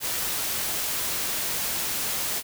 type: noise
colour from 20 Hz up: white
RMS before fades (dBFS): -28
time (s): 0-2.43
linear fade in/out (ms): 50
effects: none